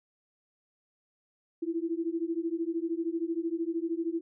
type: beating tone pair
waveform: sine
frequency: 326.2 / 339.2 Hz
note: E4 / E4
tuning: -18 / +50 cents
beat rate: 13 Hz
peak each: -32 / -32 dBFS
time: 1.62-4.21 s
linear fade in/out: 10 ms
effects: none